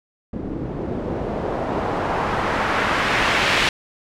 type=noise with low-pass filter sweep; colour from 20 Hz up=white; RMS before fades=-22 dBFS; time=0.33-3.69 s; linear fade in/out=2 ms; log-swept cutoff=270 to 2900 Hz; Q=1.1; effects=none